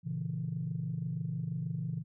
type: chord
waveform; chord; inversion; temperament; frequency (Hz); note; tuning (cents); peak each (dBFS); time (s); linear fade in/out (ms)
sine; A# diminished; none; equal; 116.54 / 138.59 / 164.81; A#2 / C#3 / E3; 0 / 0 / 0; -39 / -37 / -35; 0.03-2.04; 50
effects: tanh soft clip ceiling -25 dBFS